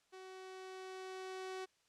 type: tone with level ramp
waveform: sawtooth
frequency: 375.8 Hz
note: F#4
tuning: 27 cents sharp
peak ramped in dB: -47 to -38 dBFS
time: 0.12-1.66 s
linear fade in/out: 20 ms
effects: white hiss -75 dBFS RMS until 1.88 s + low-pass 7000 Hz 12 dB/octave